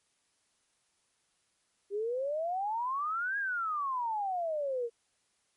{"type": "exponential two-way sweep", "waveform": "sine", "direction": "up then down", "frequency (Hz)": [392, 1661.2, 455.4], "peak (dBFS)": -30, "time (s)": [1.9, 4.9], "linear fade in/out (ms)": 50, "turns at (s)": 3.38, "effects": ["white hiss -74 dBFS RMS until 5.56 s", "MP3 48 kbps"]}